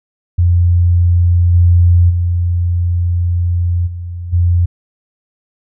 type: tone with level steps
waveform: sine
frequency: 87.31 Hz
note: F2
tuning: in tune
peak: -7 / -5 / -11 / -21 / -8 dBFS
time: 0.38-4.66 s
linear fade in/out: 10 ms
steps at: 1.53 / 2.09 / 3.86 / 4.32 s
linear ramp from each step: 20 ms
effects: none